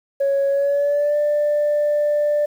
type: tone with pitch glide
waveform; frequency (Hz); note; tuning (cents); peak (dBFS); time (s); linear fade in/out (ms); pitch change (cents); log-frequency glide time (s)
sine; 554.4 to 590.8; C#5 to D5; 0 to +10; -14; 0.2-2.46; 10; +110; 0.49-1.16
effects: tanh soft clip ceiling -13 dBFS + 8-bit